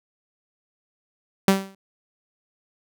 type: tone with exponential decay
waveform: sawtooth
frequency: 193.8 Hz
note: G3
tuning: 20 cents flat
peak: -7 dBFS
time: 1.48-1.75 s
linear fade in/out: 2 ms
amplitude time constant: 57 ms
effects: none